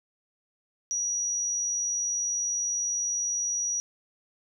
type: tone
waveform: sine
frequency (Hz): 5800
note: F#8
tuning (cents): -35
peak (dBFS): -26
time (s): 0.91-3.8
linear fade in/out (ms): 0
effects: none